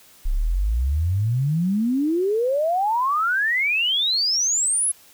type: exponential sweep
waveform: sine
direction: up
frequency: 30.87 to 11110 Hz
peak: -18 dBFS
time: 0.25-4.92 s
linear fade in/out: 10 ms
effects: white hiss -51 dBFS RMS until 5.13 s